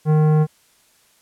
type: tone with tanh clipping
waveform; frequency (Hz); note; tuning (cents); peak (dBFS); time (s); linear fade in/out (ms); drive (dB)
sine; 153.9; D#3; -19; -14; 0.05-0.47; 50; 14
effects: white hiss -57 dBFS RMS until 1.21 s + low-pass 12000 Hz 12 dB/octave